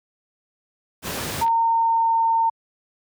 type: noise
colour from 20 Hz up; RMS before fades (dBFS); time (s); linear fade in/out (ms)
pink; -28; 1.02-1.46; 50
type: tone with pitch glide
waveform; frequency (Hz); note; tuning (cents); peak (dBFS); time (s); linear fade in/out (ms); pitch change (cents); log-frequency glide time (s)
sine; 916 to 909.7; A#5 to A#5; -31 to -43; -16; 1.41-2.5; 10; -12; 1.59-2.27
type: clicks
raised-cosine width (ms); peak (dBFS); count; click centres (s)
0.3; -22; 2; 1.465 / 1.48
effects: high-pass 80 Hz 12 dB/octave